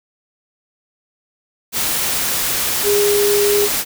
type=tone in noise; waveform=sine; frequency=410 Hz; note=G#4; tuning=22 cents flat; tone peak=-13 dBFS; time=2.83-3.69 s; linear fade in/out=50 ms; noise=white; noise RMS=-19 dBFS; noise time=1.72-3.85 s; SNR=+3 dB; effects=none